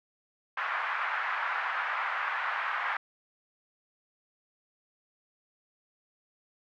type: band-pass noise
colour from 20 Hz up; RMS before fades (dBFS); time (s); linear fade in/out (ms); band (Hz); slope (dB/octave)
white; -32; 0.57-2.97; 5; 900 to 1800; 24
effects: none